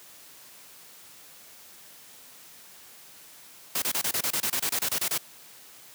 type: noise bursts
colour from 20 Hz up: white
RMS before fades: -27 dBFS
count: 15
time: 3.75-5.179 s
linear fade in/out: 5 ms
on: 71 ms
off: 26 ms
effects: white hiss -50 dBFS RMS until 5.94 s + high-pass 100 Hz 12 dB/octave